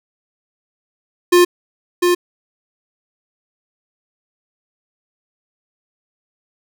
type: tone with echo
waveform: square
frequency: 353.7 Hz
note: F4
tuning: 22 cents sharp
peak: -8 dBFS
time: 1.32-1.45 s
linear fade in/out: 10 ms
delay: 700 ms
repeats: 1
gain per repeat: -4 dB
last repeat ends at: 2.15 s
effects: none